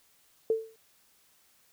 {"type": "tone with exponential decay", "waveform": "sine", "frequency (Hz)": 445.7, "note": "A4", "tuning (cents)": 22, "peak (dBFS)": -20, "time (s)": [0.5, 0.76], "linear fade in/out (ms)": 2, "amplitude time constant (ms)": 55, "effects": ["white hiss -65 dBFS RMS until 1.72 s"]}